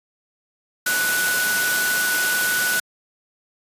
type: tone in noise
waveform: sine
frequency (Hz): 1480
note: F#6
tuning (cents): 0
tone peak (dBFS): -20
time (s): 0.86-2.8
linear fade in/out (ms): 5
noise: white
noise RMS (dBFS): -23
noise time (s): 0.86-2.8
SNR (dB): 0
effects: high-pass 150 Hz 12 dB/octave + resampled to 32000 Hz